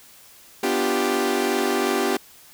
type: chord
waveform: sawtooth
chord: G dominant seventh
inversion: first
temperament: equal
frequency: 246.9 / 293.7 / 349.2 / 392 Hz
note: B3 / D4 / F4 / G4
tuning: 0 / 0 / 0 / 0 cents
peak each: -23 / -24 / -23 / -19 dBFS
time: 0.63-2.17 s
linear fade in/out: 5 ms
effects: white hiss -49 dBFS RMS until 2.53 s